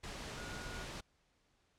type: tone in noise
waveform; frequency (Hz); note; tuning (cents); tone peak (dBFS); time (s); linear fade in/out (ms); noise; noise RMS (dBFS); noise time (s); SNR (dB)
sine; 1443; F#6; -44; -50; 0.37-0.85; 10; pink; -45; 0.03-1.01; -8
effects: pink hiss -75 dBFS RMS until 1.78 s + low-pass 7000 Hz 12 dB/octave